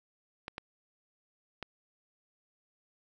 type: clicks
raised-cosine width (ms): 0.3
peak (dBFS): -22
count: 3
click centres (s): 0.481 / 0.581 / 1.627
effects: none